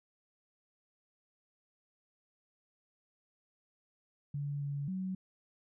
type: tone with pitch steps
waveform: sine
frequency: 143.4 / 142.2 / 187.6 Hz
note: D3 / C#3 / F#3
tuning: -41 / +45 / +24 cents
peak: -34 dBFS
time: 4.34-5.15 s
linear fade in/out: 5 ms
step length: 270 ms
effects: none